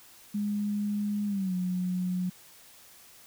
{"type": "tone with pitch glide", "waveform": "sine", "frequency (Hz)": [206.4, 181.77], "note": ["G#3", "F#3"], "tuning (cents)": [-10, -30], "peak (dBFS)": -27, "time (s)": [0.34, 2.3], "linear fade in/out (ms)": 10, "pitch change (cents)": -220, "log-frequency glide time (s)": [1.27, 1.54], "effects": ["white hiss -54 dBFS RMS until 3.26 s"]}